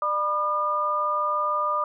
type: tone cluster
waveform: sine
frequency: 597 / 984 / 1210 Hz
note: D5 / B5 / D#6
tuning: +28 / -7 / -49 cents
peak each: -30 / -30 / -23 dBFS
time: 0.02-1.84 s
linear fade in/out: 2 ms
effects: none